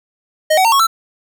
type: tone with pitch steps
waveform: square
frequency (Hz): 622.3 / 753 / 911.1 / 1102.4 / 1333.9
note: D#5 / F#5 / A#5 / C#6 / E6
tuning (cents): 0 / +30 / -40 / -10 / +20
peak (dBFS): -10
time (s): 0.5-0.87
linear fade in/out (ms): 10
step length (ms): 74
effects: none